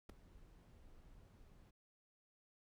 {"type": "noise with ADSR envelope", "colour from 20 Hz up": "brown", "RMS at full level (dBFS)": -42, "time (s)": [0.09, 1.71], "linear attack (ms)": 7, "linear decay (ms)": 4, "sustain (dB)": -20, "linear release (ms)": 10, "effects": []}